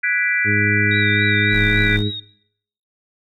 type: chord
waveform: sine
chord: G# half-diminished seventh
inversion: third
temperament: equal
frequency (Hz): 1480 / 1661.2 / 1975.5 / 2349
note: F#6 / G#6 / B6 / D7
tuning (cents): 0 / 0 / 0 / 0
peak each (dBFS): -23 / -24 / -20 / -23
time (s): 0.03-1.97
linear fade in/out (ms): 10
type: harmonic tone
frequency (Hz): 104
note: G#2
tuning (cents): +3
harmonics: 1 / 2 / 3 / 4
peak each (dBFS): -21 / -24 / -26 / -27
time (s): 0.44-2.12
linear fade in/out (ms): 50
type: tone with vibrato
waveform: sine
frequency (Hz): 3744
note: A#7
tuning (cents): +7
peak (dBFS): -26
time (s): 0.91-2.2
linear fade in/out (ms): 5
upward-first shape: sine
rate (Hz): 3.6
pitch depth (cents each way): 41
type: tone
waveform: square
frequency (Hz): 32.7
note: C1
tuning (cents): 0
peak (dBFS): -24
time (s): 1.5-2.04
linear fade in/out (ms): 50
effects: noise-tail reverb RT60 0.7 s tail -20 dB re dry